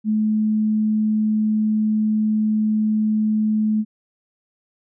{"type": "tone", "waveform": "sine", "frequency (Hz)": 215.2, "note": "A3", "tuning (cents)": -38, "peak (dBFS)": -16, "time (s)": [0.04, 3.85], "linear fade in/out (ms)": 50, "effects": []}